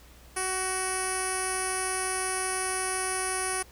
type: tone with low-pass filter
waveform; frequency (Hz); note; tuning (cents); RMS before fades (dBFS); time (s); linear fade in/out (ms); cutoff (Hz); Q
10% pulse; 374.5; F#4; +21; -30; 0.36-3.63; 10; 9900; 8.7
effects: added 60 Hz sine -52 dBFS peak until 3.71 s + pink hiss -55 dBFS RMS until 3.71 s